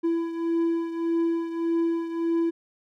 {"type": "beating tone pair", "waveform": "triangle", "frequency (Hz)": [333.3, 335], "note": ["E4", "E4"], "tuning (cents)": [19, 28], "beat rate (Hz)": 1.7, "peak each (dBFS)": [-22, -28], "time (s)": [0.03, 2.51], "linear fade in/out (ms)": 20, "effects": []}